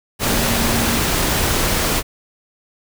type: tone in noise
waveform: sine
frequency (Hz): 232.1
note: A#3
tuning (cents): -7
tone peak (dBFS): -23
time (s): 0.22-1.03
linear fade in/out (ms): 50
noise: pink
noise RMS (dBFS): -18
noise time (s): 0.19-2.03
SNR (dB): -8
effects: none